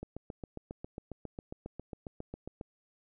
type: click train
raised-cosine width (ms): 2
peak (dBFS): -27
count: 20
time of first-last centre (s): 0.03-2.612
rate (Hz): 7.36
effects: none